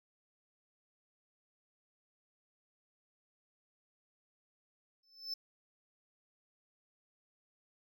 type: tone with exponential growth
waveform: triangle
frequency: 5270 Hz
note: E8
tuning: 1 cent flat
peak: -33 dBFS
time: 5.03-5.34 s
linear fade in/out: 5 ms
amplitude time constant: 66 ms
effects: none

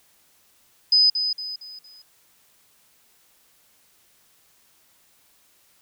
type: tone with echo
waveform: sine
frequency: 5010 Hz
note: D#8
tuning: 11 cents sharp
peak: -13 dBFS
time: 0.92-1.1 s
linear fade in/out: 5 ms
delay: 230 ms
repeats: 4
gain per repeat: -8 dB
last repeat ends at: 2.02 s
effects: white hiss -60 dBFS RMS until 5.81 s

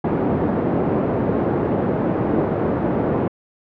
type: band-pass noise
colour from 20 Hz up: white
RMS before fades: -20 dBFS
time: 0.04-3.28 s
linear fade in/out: 5 ms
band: 120 to 420 Hz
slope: 12 dB/octave
effects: low-pass 2000 Hz 12 dB/octave

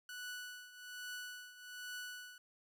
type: tone with tremolo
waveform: sawtooth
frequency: 1480 Hz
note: F#6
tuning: in tune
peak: -39 dBFS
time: 0.09-2.38 s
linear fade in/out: 2 ms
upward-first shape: triangle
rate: 1.2 Hz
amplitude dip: 80%
effects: none

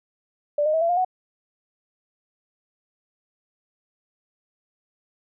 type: tone with pitch steps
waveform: sine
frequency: 587.3 / 615.1 / 644.2 / 674.6 / 706.5 / 740 Hz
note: D5 / D#5 / E5 / E5 / F5 / F#5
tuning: 0 / -20 / -40 / +40 / +20 / 0 cents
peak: -18 dBFS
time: 0.58-1.048 s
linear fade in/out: 5 ms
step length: 78 ms
effects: none

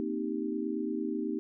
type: chord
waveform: sine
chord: C minor seventh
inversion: third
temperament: equal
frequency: 233.1 / 261.6 / 311.1 / 392 Hz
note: Bb3 / C4 / Eb4 / G4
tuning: 0 / 0 / 0 / 0 cents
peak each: -36 / -37 / -34 / -37 dBFS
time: 0-1.39 s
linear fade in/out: 0 ms
effects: none

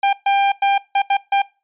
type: tone bursts at uneven times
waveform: 45% pulse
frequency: 795 Hz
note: G5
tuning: 24 cents sharp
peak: -13 dBFS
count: 6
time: 0.03-0.13 / 0.26-0.52 / 0.62-0.78 / 0.95-1.02 / 1.1-1.17 / 1.32-1.42 s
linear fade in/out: 5 ms
effects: noise-tail reverb RT60 0.3 s tail -22 dB re dry + resampled to 8000 Hz

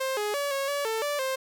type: tone with pitch steps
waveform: sawtooth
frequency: 528 / 417.9 / 570 / 549 / 571 / 445.4 / 582 / 527 Hz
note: C5 / G#4 / C#5 / C#5 / D5 / A4 / D5 / C5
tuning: +16 / +11 / +48 / -17 / -49 / +21 / -16 / +12 cents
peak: -23 dBFS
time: 0-1.36 s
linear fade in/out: 10 ms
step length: 170 ms
effects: 10-bit

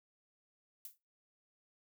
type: noise with exponential decay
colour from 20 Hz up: violet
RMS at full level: -43 dBFS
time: 0.85-0.98 s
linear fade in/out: 2 ms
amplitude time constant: 27 ms
effects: noise-tail reverb RT60 0.3 s tail -25 dB re dry

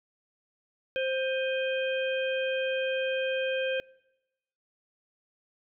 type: harmonic tone with a mistuned harmonic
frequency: 525 Hz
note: C5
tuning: 6 cents sharp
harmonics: 1 / 3 / 5 / 6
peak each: -28 / -35 / -36 / -39 dBFS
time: 0.96-3.8 s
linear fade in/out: 0 ms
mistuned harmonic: 5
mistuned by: -90 cents
effects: noise-tail reverb RT60 1.0 s tail -25 dB re dry

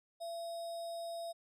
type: tone with sample-and-hold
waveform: sine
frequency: 675 Hz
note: E5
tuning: 41 cents sharp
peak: -39 dBFS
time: 0.2-1.33 s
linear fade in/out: 20 ms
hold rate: 4410 Hz
effects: low-pass 12000 Hz 12 dB/octave

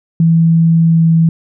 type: tone with pitch glide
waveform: sine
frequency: 164.81 to 163.86 Hz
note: E3 to E3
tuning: 0 to -10 cents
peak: -6 dBFS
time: 0.2-1.29 s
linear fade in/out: 2 ms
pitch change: -10 cents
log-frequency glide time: 0.88-1.03 s
effects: none

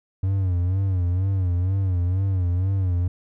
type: tone with vibrato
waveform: triangle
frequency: 92.5 Hz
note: F#2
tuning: in tune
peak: -17 dBFS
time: 0.23-3.08 s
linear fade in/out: 5 ms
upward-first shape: sine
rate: 2.1 Hz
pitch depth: 98 cents each way
effects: none

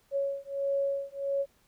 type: beating tone pair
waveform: sine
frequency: 554.4 / 555.9 Hz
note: C#5 / C#5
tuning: 0 / +5 cents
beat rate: 1.5 Hz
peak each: -31 / -31 dBFS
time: 0.11-1.46 s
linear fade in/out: 50 ms
effects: pink hiss -67 dBFS RMS until 1.67 s

